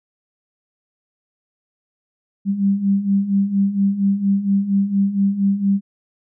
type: beating tone pair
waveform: sine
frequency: 195 / 199.3 Hz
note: G3 / G3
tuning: -9 / +29 cents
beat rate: 4.3 Hz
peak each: -21 / -16 dBFS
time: 2.45-5.81 s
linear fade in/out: 50 ms
effects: none